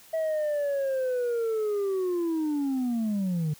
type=linear sweep; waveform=sine; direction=down; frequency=650 to 146.83 Hz; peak=-22 dBFS; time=0.13-3.54 s; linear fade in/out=10 ms; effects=tanh soft clip ceiling -24 dBFS + white hiss -53 dBFS RMS until 3.59 s